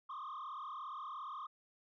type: tone with frequency modulation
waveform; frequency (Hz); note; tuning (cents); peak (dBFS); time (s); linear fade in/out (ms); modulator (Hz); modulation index
sine; 1144; D6; -46; -40; 0.09-1.47; 10; 37.2; 2.7
effects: tanh soft clip ceiling -41 dBFS